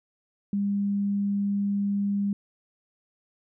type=tone; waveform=sine; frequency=201.1 Hz; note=G3; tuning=44 cents sharp; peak=-23 dBFS; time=0.53-2.33 s; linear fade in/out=2 ms; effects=none